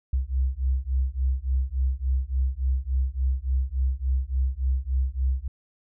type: beating tone pair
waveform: sine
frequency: 63.6 / 67.1 Hz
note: C2 / C2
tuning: -48 / +44 cents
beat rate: 3.5 Hz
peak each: -25 dBFS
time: 0.13-5.48 s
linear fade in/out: 5 ms
effects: none